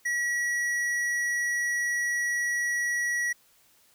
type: tone with hard clipping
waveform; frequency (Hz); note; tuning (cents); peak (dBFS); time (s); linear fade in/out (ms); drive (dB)
triangle; 1926; B6; -44; -27; 0.05-3.33; 10; 13
effects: white hiss -62 dBFS RMS until 3.94 s